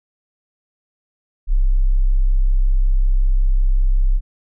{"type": "tone", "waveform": "sine", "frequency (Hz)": 32.7, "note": "C1", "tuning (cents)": 0, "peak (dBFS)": -11, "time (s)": [1.47, 4.21], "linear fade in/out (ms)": 50, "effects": []}